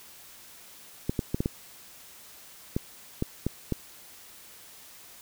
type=clicks; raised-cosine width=3 ms; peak=-13 dBFS; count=9; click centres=1.095 / 1.192 / 1.345 / 1.405 / 1.459 / 2.765 / 3.224 / 3.466 / 3.723 s; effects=white hiss -50 dBFS RMS until 5.21 s